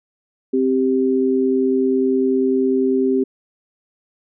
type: tone pair together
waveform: sine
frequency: 261.9 / 392 Hz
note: C4 / G4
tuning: +2 / 0 cents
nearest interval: perfect fifth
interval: 698 cents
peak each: -17 dBFS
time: 0.53-3.24 s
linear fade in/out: 10 ms
effects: none